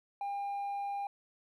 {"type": "tone with hard clipping", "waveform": "triangle", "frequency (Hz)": 803, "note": "G5", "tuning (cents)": 41, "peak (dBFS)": -33, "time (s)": [0.21, 1.07], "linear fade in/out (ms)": 2, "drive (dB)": 1, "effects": []}